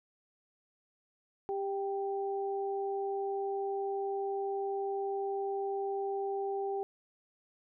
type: tone pair together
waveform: sine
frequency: 395.9 / 784 Hz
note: G4 / G5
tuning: +17 / 0 cents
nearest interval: octave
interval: 1183 cents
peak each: -33 / -37 dBFS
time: 1.49-6.83 s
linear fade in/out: 0 ms
effects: none